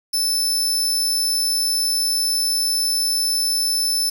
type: tone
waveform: sawtooth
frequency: 5274 Hz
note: E8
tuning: in tune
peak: -15 dBFS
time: 0.13-4.1 s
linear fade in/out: 10 ms
effects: 7-bit